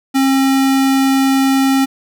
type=tone; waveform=square; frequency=269 Hz; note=C4; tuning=48 cents sharp; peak=-11 dBFS; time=0.14-1.86 s; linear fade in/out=20 ms; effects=none